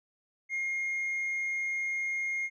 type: tone with tanh clipping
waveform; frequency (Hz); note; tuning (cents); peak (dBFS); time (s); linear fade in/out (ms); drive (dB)
triangle; 2135; C7; +34; -30; 0.49-2.5; 50; 6
effects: none